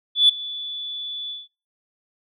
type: tone with ADSR envelope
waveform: sine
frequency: 3459 Hz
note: A7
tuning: 30 cents flat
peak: -8 dBFS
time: 0.15-1.48 s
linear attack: 140 ms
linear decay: 8 ms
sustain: -20 dB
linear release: 180 ms
effects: noise-tail reverb RT60 0.4 s tail -26 dB re dry + tanh soft clip ceiling -5 dBFS